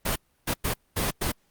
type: noise bursts at uneven times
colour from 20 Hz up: pink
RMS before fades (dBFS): -26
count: 5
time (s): 0.05-0.16 / 0.47-0.54 / 0.64-0.74 / 0.96-1.11 / 1.21-1.32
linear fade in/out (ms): 10
effects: pink hiss -68 dBFS RMS until 1.5 s + Opus 32 kbps